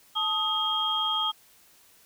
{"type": "tone cluster", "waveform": "sine", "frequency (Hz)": [873, 1255, 3233], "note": ["A5", "D#6", "G#7"], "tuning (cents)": [-14, 15, -47], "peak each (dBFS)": [-32, -30, -26], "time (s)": [0.15, 1.32], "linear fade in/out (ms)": 20, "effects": ["white hiss -58 dBFS RMS until 2.05 s"]}